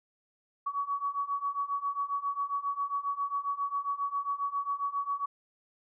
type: beating tone pair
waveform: sine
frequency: 1125 / 1132.4 Hz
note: C#6 / C#6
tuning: +25 / +37 cents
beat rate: 7.4 Hz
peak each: -34 / -32 dBFS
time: 0.66-5.26 s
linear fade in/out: 10 ms
effects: none